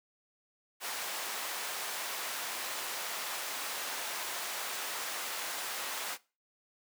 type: high-pass noise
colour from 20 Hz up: pink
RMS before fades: -38 dBFS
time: 0.8-6.18 s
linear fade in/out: 50 ms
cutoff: 760 Hz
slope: 12 dB/octave
effects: noise-tail reverb RT60 0.3 s tail -20 dB re dry